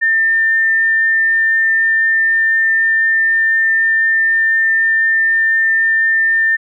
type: tone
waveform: sine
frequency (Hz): 1799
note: A6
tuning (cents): +38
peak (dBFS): -10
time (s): 0.01-6.57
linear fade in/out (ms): 20
effects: none